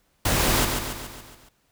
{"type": "noise with echo", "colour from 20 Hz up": "pink", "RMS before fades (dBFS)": -22, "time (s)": [0.25, 0.65], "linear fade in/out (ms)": 5, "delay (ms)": 140, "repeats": 6, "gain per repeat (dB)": -5, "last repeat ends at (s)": 1.49, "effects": ["pink hiss -67 dBFS RMS until 1.71 s"]}